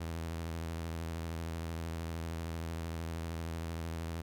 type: tone with vibrato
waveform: sawtooth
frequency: 82.41 Hz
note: E2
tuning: in tune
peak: -33 dBFS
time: 0-4.22 s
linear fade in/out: 10 ms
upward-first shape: sine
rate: 13 Hz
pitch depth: 46 cents each way
effects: none